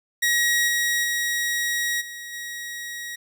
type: tone with level steps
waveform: sawtooth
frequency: 1900 Hz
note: A#6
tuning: 33 cents sharp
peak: -15 / -17 / -19 / -31 / -28 dBFS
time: 0.22-3.16 s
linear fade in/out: 10 ms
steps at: 0.67 / 1.03 / 2 / 2.32 s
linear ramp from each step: 20 ms
effects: none